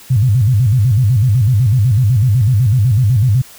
sine tone with vibrato, 114.5 Hz, A#2, 31 cents flat, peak -8 dBFS, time 0.1-3.42 s, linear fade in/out 10 ms, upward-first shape square, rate 8 Hz, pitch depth 210 cents each way, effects white hiss -39 dBFS RMS until 3.58 s

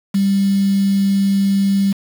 sine tone with quantisation, 196.9 Hz, G3, 8 cents sharp, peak -12 dBFS, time 0.14-1.93 s, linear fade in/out 10 ms, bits 5, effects none

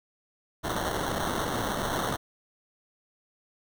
violet noise with sample-and-hold, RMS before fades -30 dBFS, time 0.63-2.17 s, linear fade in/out 20 ms, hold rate 2450 Hz, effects none

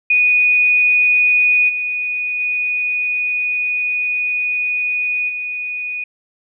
sine tone with level steps, 2473 Hz, D#7, 11 cents flat, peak -10 / -18 / -16 / -21 dBFS, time 0.1-6.04 s, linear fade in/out 5 ms, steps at 1.68 / 2.39 / 5.28 s, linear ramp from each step 20 ms, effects none

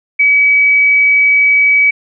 sine tone, 2278 Hz, C#7, 47 cents sharp, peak -6 dBFS, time 0.19-1.91 s, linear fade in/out 10 ms, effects none

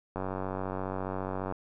click train, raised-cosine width 1 ms, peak -20 dBFS, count 130, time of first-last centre 0.16-1.524 s, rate 94.6 Hz, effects none

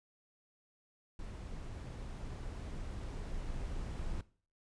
brown noise with level ramp, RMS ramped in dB -44 to -40 dBFS, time 1.19-4.21 s, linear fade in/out 2 ms, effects noise-tail reverb RT60 0.4 s tail -18 dB re dry + resampled to 22050 Hz

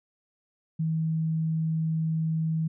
sine tone, 160.3 Hz, E3, 48 cents flat, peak -24 dBFS, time 0.79-2.68 s, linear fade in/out 10 ms, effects none

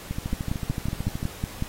two click trains, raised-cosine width 5 ms, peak -16 / -13 dBFS, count 16 / 8, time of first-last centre 0.11-1.229 / 0.33-1.624 s, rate 13.4 / 5.41 Hz, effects pink hiss -42 dBFS RMS until 1.68 s + AAC 48 kbps

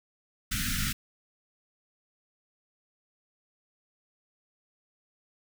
pink band-stop noise, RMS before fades -30 dBFS, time 0.51-0.93 s, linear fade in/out 10 ms, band 270 to 1300 Hz, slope 96 dB/octave, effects none

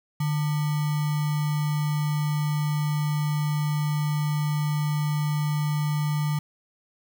sine tone with sample-and-hold, 150 Hz, D3, 37 cents sharp, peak -22 dBFS, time 0.2-6.39 s, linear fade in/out 5 ms, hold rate 1050 Hz, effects none

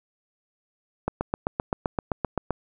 click train, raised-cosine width 1 ms, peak -10 dBFS, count 12, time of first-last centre 1.08-2.507 s, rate 7.71 Hz, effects none

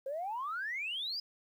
sine exponential sweep, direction up, 520 to 5050 Hz, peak -34 dBFS, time 0.06-1.2 s, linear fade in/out 5 ms, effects tanh soft clip ceiling -30 dBFS + 11-bit

